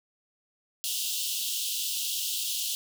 pink high-pass noise, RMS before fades -31 dBFS, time 0.84-2.75 s, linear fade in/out 0 ms, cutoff 2800 Hz, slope 96 dB/octave, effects none

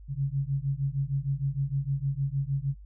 sine beating tone pair, 135 / 141.5 Hz, C#3 / C#3, -45 / +36 cents, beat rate 6.5 Hz, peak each -29 dBFS, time 0.08-2.75 s, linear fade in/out 50 ms, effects noise-tail reverb RT60 0.1 s tail -23 dB re dry + added 50 Hz sine -44 dBFS peak until 2.85 s

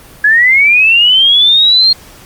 sine linear sweep, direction up, 1661.2 to 4254 Hz, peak -4 dBFS, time 0.24-1.93 s, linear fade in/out 5 ms, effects pink hiss -37 dBFS RMS until 2.25 s + Opus 32 kbps

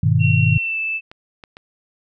sine chord, G# minor, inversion none, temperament equal with one note detuned, 101.22 / 123.47 / 155.56 Hz, G#2 / B2 / D#3, -44 / 0 / 0 cents, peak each -17 dBFS, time 0.03-0.58 s, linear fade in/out 5 ms
sine tone with pitch glide, 2731 to 2635 Hz, F7 to E7, -39 to -1 cents, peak -20 dBFS, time 0.19-1.01 s, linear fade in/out 50 ms, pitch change -62 cents, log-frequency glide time 0.53-0.78 s
clicks, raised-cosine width 0.3 ms, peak -22 dBFS, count 3, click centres 1.115 / 1.438 / 1.569 s
effects none

